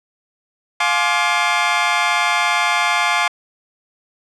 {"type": "chord", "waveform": "20% pulse", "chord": "D half-diminished seventh", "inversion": "first", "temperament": "just", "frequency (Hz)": [704.8, 845.8, 1057.2, 1174.7], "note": ["F5", "Ab5", "C6", "D6"], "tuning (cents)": [16, 31, 18, 0], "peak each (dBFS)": -16, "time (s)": [0.8, 3.28], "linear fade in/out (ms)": 5, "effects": ["low-pass 6000 Hz 12 dB/octave"]}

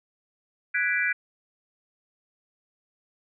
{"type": "chord", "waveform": "sine", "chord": "G# half-diminished seventh", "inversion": "third", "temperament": "equal", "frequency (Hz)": [1480, 1661.2, 1975.5, 2349], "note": ["F#6", "G#6", "B6", "D7"], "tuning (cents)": [0, 0, 0, 0], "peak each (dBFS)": -28, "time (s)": [0.74, 1.13], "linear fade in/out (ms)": 10, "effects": []}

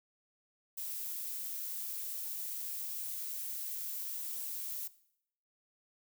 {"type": "noise", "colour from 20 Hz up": "violet", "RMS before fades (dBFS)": -40, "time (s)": [0.77, 4.88], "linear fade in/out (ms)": 10, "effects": ["noise-tail reverb RT60 0.7 s tail -18 dB re dry"]}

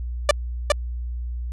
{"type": "tone with echo", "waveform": "sawtooth", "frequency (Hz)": 587.3, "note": "D5", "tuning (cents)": 0, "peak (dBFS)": -8, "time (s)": [0.29, 0.31], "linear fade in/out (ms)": 2, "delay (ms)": 410, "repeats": 1, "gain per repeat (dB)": -2, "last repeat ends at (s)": 0.72, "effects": ["added 60 Hz sine -26 dBFS peak until 1.52 s", "resampled to 24000 Hz"]}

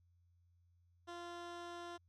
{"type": "tone", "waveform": "15% pulse", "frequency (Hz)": 346.2, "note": "F4", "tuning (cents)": -15, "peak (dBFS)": -40, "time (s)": [1.07, 1.98], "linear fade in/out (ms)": 20, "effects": ["added 87 Hz sine -69 dBFS peak until 2.08 s", "low-pass 6000 Hz 12 dB/octave"]}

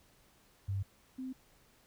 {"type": "tone pair in turn", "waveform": "sine", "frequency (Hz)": [98, 259.2], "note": ["G2", "C4"], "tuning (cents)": [0, -16], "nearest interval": "octave + perfect fourth", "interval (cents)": 1684, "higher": "second", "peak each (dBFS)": [-32, -38], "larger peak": "first", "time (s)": [[0.68, 0.83], [1.18, 1.33]], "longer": "neither", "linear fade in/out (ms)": 10, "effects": ["pink hiss -66 dBFS RMS until 1.86 s"]}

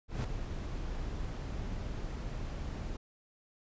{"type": "noise with ADSR envelope", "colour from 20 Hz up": "brown", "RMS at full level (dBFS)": -30, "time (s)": [0.08, 2.97], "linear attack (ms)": 160, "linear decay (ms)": 7, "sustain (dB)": -8, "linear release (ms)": 10, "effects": ["resampled to 16000 Hz"]}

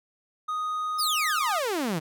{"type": "tone with pitch glide", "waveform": "triangle", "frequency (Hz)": [1244.5, 1234.5], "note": ["D#6", "D#6"], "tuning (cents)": [0, -14], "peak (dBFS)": -25, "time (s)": [0.48, 1.59], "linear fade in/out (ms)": 10, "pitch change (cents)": -14, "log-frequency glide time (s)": [1.26, 1.32]}
{"type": "exponential sweep", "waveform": "sawtooth", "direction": "down", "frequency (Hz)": [5350, 148.3], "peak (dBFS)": -22, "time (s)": [0.98, 2], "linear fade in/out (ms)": 20}
{"effects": []}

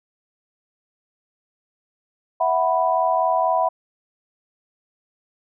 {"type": "chord", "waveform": "sine", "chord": "E suspended second", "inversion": "none", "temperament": "equal with one note detuned", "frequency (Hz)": [655.8, 740, 987.8], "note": ["E5", "F#5", "B5"], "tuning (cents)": [-9, 0, 0], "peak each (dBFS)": -21, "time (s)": [2.4, 3.69], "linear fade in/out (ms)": 10, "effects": []}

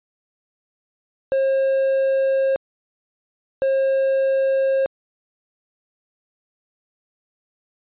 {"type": "tone pair in turn", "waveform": "triangle", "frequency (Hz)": [537, 537], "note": ["C5", "C5"], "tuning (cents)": [45, 45], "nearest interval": "unison", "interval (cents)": 0, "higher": "neither", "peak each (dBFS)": -14, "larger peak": "neither", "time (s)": [[1.32, 2.56], [3.62, 4.86]], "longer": "neither", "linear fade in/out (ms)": 0, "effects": ["resampled to 8000 Hz"]}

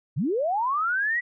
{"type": "linear sweep", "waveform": "sine", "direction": "up", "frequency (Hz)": [106.6, 1975.5], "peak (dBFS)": -22, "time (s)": [0.16, 1.21], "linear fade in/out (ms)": 20, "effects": []}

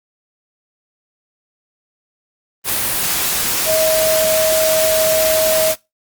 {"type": "tone in noise", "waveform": "sine", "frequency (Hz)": 634, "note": "D#5", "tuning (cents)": 32, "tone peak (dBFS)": -14, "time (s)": [3.65, 5.75], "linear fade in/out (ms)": 50, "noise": "white", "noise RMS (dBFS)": -18, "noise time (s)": [2.64, 5.76], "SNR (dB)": 1, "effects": ["noise-tail reverb RT60 0.2 s tail -20 dB re dry", "Opus 32 kbps"]}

